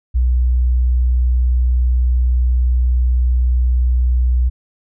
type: tone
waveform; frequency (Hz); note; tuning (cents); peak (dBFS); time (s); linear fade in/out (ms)
sine; 61.74; B1; 0; -11; 0.14-4.5; 20
effects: none